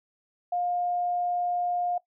sine tone, 709 Hz, F5, 26 cents sharp, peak -25 dBFS, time 0.52-1.98 s, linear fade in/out 5 ms, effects noise-tail reverb RT60 0.1 s tail -18 dB re dry

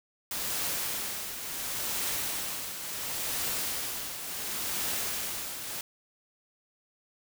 white noise with tremolo, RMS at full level -31 dBFS, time 0.31-5.81 s, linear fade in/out 2 ms, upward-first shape triangle, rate 0.71 Hz, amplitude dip 60%, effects none

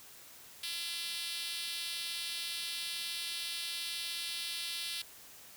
5% pulse tone with high-pass filter, 339 Hz, E4, 49 cents sharp, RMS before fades -39 dBFS, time 0.63-5.02 s, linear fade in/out 5 ms, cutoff 3700 Hz, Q 1.4, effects white hiss -54 dBFS RMS until 5.56 s

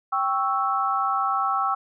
sine chord, C# diminished, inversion second, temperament equal, 784 / 1108.7 / 1318.5 Hz, G5 / C#6 / E6, 0 / 0 / 0 cents, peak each -26 / -26 / -24 dBFS, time 0.12-1.75 s, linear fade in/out 10 ms, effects none

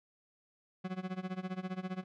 40% pulse tone with tremolo, 185.4 Hz, F#3, 4 cents sharp, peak -33 dBFS, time 0.84-2.04 s, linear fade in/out 10 ms, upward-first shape sine, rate 15 Hz, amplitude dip 90%, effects low-pass 3000 Hz 12 dB/octave

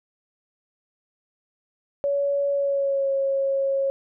sine tone with pitch glide, 564 to 546 Hz, C#5 to C#5, +30 to -26 cents, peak -20 dBFS, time 2.04-3.9 s, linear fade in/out 0 ms, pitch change -56 cents, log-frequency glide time 2.52-3.11 s, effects none

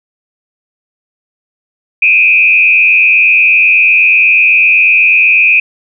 sine tone with frequency modulation, 2489 Hz, D#7, in tune, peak -4 dBFS, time 2.02-5.6 s, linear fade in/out 5 ms, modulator 88.1 Hz, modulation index 1.3, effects none

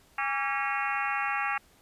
harmonic tone with a mistuned harmonic, 273 Hz, C#4, 26 cents flat, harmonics 3 / 4 / 5 / 6 / 7 / 8 / 9 / 10, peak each -33 / -34 / -35 / -36 / -36 / -37 / -38 / -38 dBFS, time 0.18-1.58 s, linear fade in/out 5 ms, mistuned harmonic 4, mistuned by +85 cents, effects pink hiss -61 dBFS RMS until 1.81 s + resampled to 32000 Hz

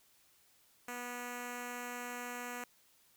5% pulse tone with notch filter, 244.2 Hz, B3, 19 cents flat, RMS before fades -43 dBFS, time 0.88-2.64 s, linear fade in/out 2 ms, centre 3500 Hz, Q 1.8, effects white hiss -68 dBFS RMS until 3.16 s

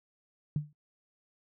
sine tone with exponential decay, 149 Hz, D3, 25 cents sharp, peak -24 dBFS, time 0.56-0.73 s, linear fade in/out 2 ms, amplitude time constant 36 ms, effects noise-tail reverb RT60 0.1 s tail -22 dB re dry

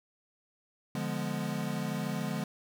square chord, D diminished seventh, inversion none, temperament equal with one note detuned, 146.83 / 174.61 / 207.7 / 248.8 Hz, D3 / F3 / Ab3 / Cb4, 0 / 0 / 0 / +13 cents, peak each -38 / -38 / -37 / -40 dBFS, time 0.95-2.44 s, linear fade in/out 2 ms, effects none

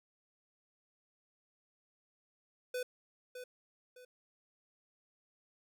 square tone with echo, 499.8 Hz, B4, 21 cents sharp, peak -36 dBFS, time 2.74-2.83 s, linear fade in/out 5 ms, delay 610 ms, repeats 2, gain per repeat -9 dB, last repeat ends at 4.05 s, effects none

